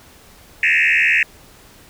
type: tone with frequency modulation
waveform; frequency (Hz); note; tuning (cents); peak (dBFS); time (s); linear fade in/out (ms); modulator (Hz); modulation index
sine; 2217; C#7; 0; -11; 0.63-1.23; 2; 79.4; 6
effects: tanh soft clip ceiling -7 dBFS + pink hiss -46 dBFS RMS until 1.89 s